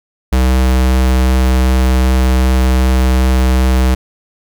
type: tone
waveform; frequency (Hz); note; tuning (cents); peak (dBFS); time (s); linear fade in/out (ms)
square; 64.1; C2; -35; -9; 0.32-3.95; 10
effects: none